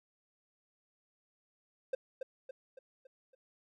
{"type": "tone with echo", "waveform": "triangle", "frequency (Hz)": 523.3, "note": "C5", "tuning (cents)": 0, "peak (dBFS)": -28, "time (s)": [1.93, 1.95], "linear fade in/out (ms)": 5, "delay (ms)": 280, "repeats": 5, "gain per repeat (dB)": -6, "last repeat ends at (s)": 3.35, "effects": []}